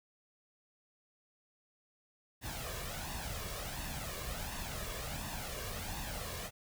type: noise with flanger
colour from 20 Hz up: pink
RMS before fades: -41 dBFS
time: 2.41-6.51 s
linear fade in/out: 50 ms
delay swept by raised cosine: 1.1 to 1.79 ms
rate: 1.4 Hz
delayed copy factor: +0.6
effects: none